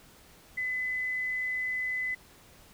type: tone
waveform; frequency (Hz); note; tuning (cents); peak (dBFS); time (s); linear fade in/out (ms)
sine; 2013; B6; +33; -29; 0.57-2.15; 10
effects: pink hiss -56 dBFS RMS until 2.73 s